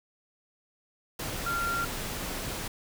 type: tone in noise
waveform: sine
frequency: 1382 Hz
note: F6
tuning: 19 cents flat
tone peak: -28 dBFS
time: 1.46-1.85 s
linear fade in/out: 5 ms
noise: pink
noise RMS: -35 dBFS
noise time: 1.19-2.68 s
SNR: +4 dB
effects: none